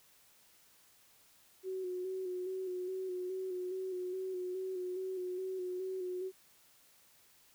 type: tone with vibrato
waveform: sine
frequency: 370 Hz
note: F#4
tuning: in tune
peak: -36 dBFS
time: 1.63-6.32 s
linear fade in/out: 50 ms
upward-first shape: square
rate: 2.4 Hz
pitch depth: 30 cents each way
effects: white hiss -65 dBFS RMS until 7.54 s